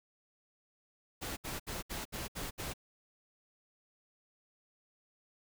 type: noise bursts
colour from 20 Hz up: pink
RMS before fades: -40 dBFS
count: 7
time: 1.21-2.738 s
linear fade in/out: 20 ms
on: 160 ms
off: 68 ms
effects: none